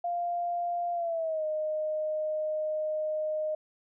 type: tone with pitch glide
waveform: sine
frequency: 697 to 617.4 Hz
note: F5 to D#5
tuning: -4 to -14 cents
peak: -28 dBFS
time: 0.04-3.55 s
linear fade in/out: 5 ms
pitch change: -210 cents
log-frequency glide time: 0.93-1.45 s
effects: none